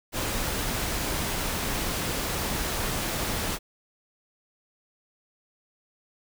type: noise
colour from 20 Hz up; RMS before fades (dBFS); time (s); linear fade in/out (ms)
pink; -29; 0.12-3.59; 50
effects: none